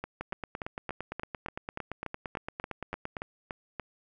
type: two click trains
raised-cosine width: 0.5 ms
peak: -20 / -20 dBFS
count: 14 / 27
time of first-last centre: 0.04-3.797 / 0.21-3.168 s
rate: 3.46 / 8.79 Hz
effects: none